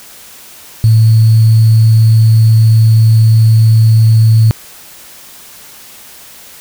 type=tone with sample-and-hold; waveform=sine; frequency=111.5 Hz; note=A2; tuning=23 cents sharp; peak=-3 dBFS; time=0.84-4.51 s; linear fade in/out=0 ms; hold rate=4410 Hz; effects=white hiss -35 dBFS RMS until 6.6 s